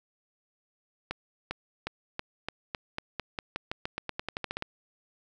accelerating click train, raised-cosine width 0.3 ms, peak -16 dBFS, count 21, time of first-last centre 1.11-4.624 s, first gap 400 ms, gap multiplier 0.9, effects none

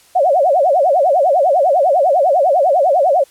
sine tone with vibrato, 638 Hz, D#5, 43 cents sharp, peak -9 dBFS, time 0.15-3.24 s, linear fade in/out 10 ms, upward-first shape sine, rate 10 Hz, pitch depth 290 cents each way, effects white hiss -49 dBFS RMS until 3.3 s + low-pass 12000 Hz 12 dB/octave

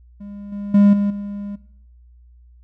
triangle tone with level steps, 202.7 Hz, G#3, 42 cents flat, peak -30 / -24 / -7 / -15 / -25 dBFS, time 0.2-1.56 s, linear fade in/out 10 ms, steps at 0.52 / 0.74 / 0.93 / 1.1 s, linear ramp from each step 5 ms, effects noise-tail reverb RT60 0.7 s tail -19 dB re dry + added 60 Hz sine -45 dBFS peak until 2.63 s

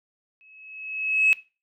sine tone with exponential growth, 2576 Hz, E7, 41 cents flat, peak -13 dBFS, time 0.41-1.33 s, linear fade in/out 0 ms, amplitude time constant 200 ms, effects noise-tail reverb RT60 0.3 s tail -20 dB re dry + tanh soft clip ceiling -10 dBFS

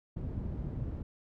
white low-pass noise, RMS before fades -37 dBFS, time 0.16-1.03 s, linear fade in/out 10 ms, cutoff 140 Hz, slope 12 dB/octave, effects none

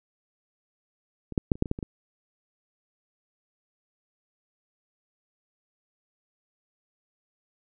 clicks, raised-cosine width 3 ms, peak -24 / -9 / -7 / -29 / -8 / -22 / -12 / -22 / -19 dBFS, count 9, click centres 1.323 / 1.378 / 1.518 / 1.555 / 1.624 / 1.658 / 1.714 / 1.789 / 1.828 s, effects none

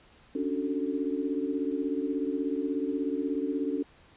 sine chord, D major seventh, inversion third, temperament equal with one note detuned, 277.2 / 293.7 / 370 / 444.9 Hz, C#4 / D4 / F#4 / A4, 0 / 0 / 0 / +19 cents, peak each -31 / -32 / -36 / -35 dBFS, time 0.35-3.83 s, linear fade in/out 5 ms, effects pink hiss -58 dBFS RMS until 4.16 s + resampled to 8000 Hz

